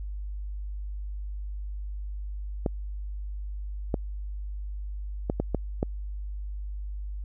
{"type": "clicks", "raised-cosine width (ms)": 2, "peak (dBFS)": -12, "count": 6, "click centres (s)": [2.662, 3.942, 5.299, 5.4, 5.547, 5.829], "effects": ["added 50 Hz sine -32 dBFS peak until 7.24 s"]}